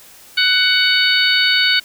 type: harmonic tone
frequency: 745 Hz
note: F#5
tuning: 12 cents sharp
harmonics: 2 / 3 / 4 / 5 / 6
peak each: -17 / -19 / -18 / -19 / -18 dBFS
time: 0.37-1.8 s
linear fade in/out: 10 ms
effects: white hiss -43 dBFS RMS until 1.84 s